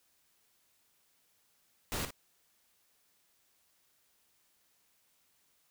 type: noise with echo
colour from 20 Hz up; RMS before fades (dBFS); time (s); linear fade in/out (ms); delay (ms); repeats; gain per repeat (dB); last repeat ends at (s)
pink; -36; 1.92-2.05; 0; 56; 1; -9; 2.106
effects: white hiss -72 dBFS RMS until 5.7 s